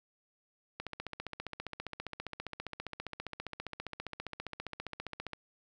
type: click train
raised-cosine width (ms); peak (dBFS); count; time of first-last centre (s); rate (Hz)
0.3; -23; 69; 0.8-5.333; 15
effects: none